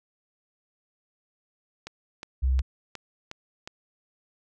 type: click train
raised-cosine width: 0.2 ms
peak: -20 dBFS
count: 6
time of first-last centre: 1.87-3.675 s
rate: 2.77 Hz
type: tone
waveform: sine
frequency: 65 Hz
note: C2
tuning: 11 cents flat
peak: -20 dBFS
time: 2.42-2.62 s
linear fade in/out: 20 ms
effects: none